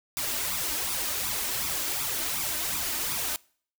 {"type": "noise with flanger", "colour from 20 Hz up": "white", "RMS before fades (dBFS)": -30, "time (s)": [0.17, 3.36], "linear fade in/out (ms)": 0, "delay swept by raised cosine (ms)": [0.82, 3.32], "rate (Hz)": 2.7, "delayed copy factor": 0.7, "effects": ["noise-tail reverb RT60 0.5 s tail -24 dB re dry"]}